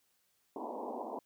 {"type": "band-pass noise", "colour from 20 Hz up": "white", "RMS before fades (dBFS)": -41, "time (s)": [0.56, 1.19], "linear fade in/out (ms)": 2, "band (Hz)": [220, 1000], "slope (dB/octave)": 96, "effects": ["white hiss -75 dBFS RMS until 1.25 s"]}